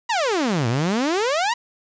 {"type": "exponential two-way sweep", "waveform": "sawtooth", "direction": "down then up", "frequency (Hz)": [994, 110, 994], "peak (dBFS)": -15, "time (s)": [0.09, 1.54], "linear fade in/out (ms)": 10, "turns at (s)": 0.68, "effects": ["resampled to 16000 Hz", "7-bit"]}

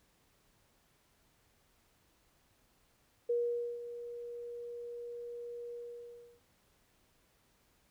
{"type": "tone with ADSR envelope", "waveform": "sine", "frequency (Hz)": 476.8, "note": "A#4", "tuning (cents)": 39, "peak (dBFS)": -28, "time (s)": [3.29, 6.41], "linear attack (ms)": 9, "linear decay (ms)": 490, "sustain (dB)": -13, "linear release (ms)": 670, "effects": ["pink hiss -71 dBFS RMS until 7.9 s"]}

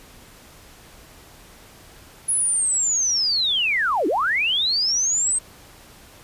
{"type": "linear two-way sweep", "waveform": "sine", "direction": "down then up", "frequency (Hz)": [10548, 277.2, 8430], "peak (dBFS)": -18, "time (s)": [2.28, 5.39], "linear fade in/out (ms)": 10, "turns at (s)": 4.07, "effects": ["pink hiss -47 dBFS RMS until 6.23 s", "resampled to 32000 Hz"]}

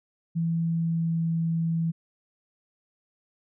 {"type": "tone with pitch glide", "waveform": "sine", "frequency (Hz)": [165.9, 164.85], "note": ["E3", "E3"], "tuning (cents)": [11, 0], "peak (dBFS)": -23, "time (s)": [0.35, 1.92], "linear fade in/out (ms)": 20, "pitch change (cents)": -11, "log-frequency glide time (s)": [0.66, 1.27], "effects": []}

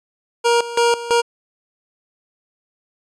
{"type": "tone with tremolo", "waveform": "25% pulse", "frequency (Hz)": 471.5, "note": "A#4", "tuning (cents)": 20, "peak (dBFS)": -9, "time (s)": [0.44, 1.22], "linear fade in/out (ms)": 20, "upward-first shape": "square", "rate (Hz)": 3, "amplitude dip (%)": 80, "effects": ["resampled to 22050 Hz"]}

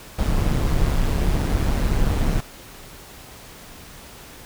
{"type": "noise with amplitude modulation", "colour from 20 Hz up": "brown", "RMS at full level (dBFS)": -17, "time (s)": [0.18, 2.41], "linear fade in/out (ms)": 10, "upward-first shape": "sine", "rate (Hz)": 141, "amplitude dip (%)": 55, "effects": ["pink hiss -42 dBFS RMS until 4.45 s"]}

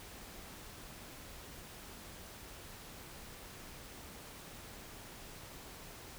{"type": "silence", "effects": ["pink hiss -51 dBFS RMS until 6.18 s"]}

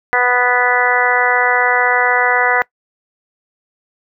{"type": "harmonic tone", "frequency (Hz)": 246.9, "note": "B3", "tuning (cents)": 0, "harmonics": [2, 3, 4, 5, 6, 7, 8], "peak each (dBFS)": [-20, -18, -20, -22, -18, -18, -17], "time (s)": [0.13, 2.62], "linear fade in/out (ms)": 0, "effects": ["noise-tail reverb RT60 0.1 s tail -22 dB re dry"]}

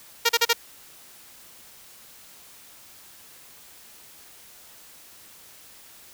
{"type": "tone bursts", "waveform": "5% pulse", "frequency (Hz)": 466.2, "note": "A#4", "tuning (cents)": 0, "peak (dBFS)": -5, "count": 4, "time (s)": [0.25, 0.533], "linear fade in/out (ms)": 10, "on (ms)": 43, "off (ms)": 37, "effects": ["white hiss -49 dBFS RMS until 6.13 s"]}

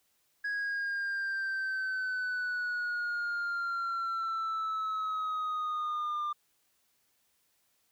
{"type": "exponential sweep", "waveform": "sine", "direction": "down", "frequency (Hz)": [1661.2, 1193], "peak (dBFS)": -28, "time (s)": [0.44, 6.33], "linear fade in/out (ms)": 10, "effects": ["tanh soft clip ceiling -30 dBFS", "white hiss -73 dBFS RMS until 7.91 s"]}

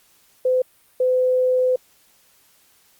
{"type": "tone pair in turn", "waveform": "sine", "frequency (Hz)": [510, 508.2], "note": ["C5", "B4"], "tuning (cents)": [-44, 49], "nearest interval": "unison", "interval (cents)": 7, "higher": "first", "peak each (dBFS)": -15, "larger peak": "neither", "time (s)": [[0.45, 0.62], [1, 1.76]], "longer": "second", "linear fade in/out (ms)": 5, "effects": ["white hiss -57 dBFS RMS until 2.99 s", "Opus 48 kbps"]}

